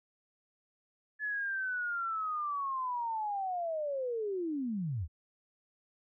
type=linear sweep; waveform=sine; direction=down; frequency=1723 to 67.8 Hz; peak=-32 dBFS; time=1.19-5.08 s; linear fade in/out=50 ms; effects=none